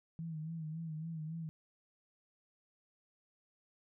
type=tone with vibrato; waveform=sine; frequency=160 Hz; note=D#3; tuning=49 cents sharp; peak=-39 dBFS; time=0.19-1.49 s; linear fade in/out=0 ms; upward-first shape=sine; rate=3.6 Hz; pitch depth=65 cents each way; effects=none